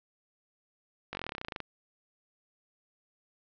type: slowing click train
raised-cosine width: 0.3 ms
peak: -20 dBFS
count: 17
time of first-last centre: 1.13-1.603 s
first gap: 20 ms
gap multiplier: 1.05
effects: low-pass 5000 Hz 12 dB/octave